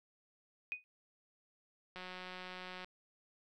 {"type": "tone with exponential decay", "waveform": "sine", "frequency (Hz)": 2489, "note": "D#7", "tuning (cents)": 0, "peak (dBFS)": -33, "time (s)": [0.72, 0.84], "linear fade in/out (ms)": 0, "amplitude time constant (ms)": 25}
{"type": "click train", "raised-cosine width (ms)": 0.3, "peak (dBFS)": -31, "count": 163, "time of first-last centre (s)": [1.96, 2.845], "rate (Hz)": 183}
{"effects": []}